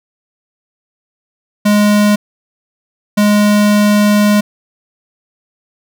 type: tone bursts at uneven times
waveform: square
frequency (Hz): 207.7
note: G#3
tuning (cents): 0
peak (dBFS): -8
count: 2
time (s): 1.65-2.16 / 3.17-4.41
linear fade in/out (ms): 10
effects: none